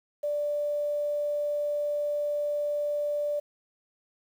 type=tone with quantisation; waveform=sine; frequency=587.3 Hz; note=D5; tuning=in tune; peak=-26 dBFS; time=0.23-3.4 s; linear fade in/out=10 ms; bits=9; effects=none